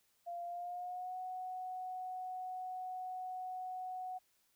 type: tone with pitch glide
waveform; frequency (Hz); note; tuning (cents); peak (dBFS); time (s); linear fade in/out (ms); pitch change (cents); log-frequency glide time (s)
sine; 694 to 739.5; F5 to F#5; -11 to -1; -40; 0.26-4.19; 20; +110; 0.44-1.17
effects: white hiss -75 dBFS RMS until 4.55 s